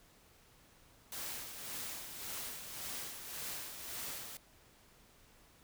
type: noise with tremolo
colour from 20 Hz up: white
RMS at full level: -42 dBFS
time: 1.12-4.37 s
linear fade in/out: 2 ms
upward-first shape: sine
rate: 1.8 Hz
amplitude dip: 50%
effects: pink hiss -64 dBFS RMS until 5.63 s